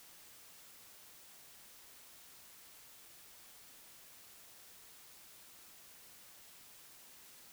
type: silence
effects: white hiss -58 dBFS RMS until 7.52 s

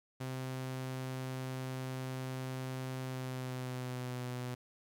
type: tone with pitch glide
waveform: sawtooth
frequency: 130 to 124.7 Hz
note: C3 to B2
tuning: -11 to +17 cents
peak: -34 dBFS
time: 0.2-4.55 s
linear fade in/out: 10 ms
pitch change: -72 cents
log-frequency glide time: 3.03-4.27 s
effects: 12-bit

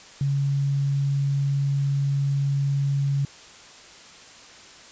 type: tone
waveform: sine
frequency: 139.6 Hz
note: C#3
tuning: 13 cents sharp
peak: -20 dBFS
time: 0.21-3.25 s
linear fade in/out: 2 ms
effects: white hiss -46 dBFS RMS until 4.91 s + resampled to 16000 Hz

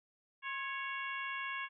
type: harmonic tone with a mistuned harmonic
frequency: 554.4 Hz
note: C#5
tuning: in tune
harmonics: 2 / 3 / 4 / 5 / 6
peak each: -42 / -42 / -43 / -45 / -53 dBFS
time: 0.42-1.69 s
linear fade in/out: 50 ms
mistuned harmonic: 2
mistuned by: -59 cents
effects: none

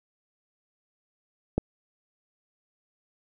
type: click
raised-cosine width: 2 ms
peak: -10 dBFS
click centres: 1.58 s
effects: none

